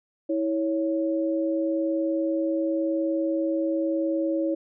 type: tone pair together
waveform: sine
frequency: 324.7 / 554.4 Hz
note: E4 / C#5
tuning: -26 / 0 cents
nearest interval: major sixth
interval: 926 cents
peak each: -24 / -27 dBFS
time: 0.29-4.55 s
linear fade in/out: 10 ms
effects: none